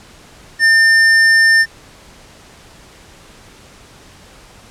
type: tone with tanh clipping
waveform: sine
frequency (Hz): 1800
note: A6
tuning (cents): +39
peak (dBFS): -9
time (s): 0.59-1.66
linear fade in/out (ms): 50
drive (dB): 14
effects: pink hiss -42 dBFS RMS until 4.7 s + low-pass 9000 Hz 12 dB/octave